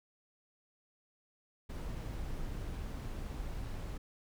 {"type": "noise", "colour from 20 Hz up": "brown", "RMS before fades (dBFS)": -40, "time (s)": [1.69, 3.98], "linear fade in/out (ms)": 10, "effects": []}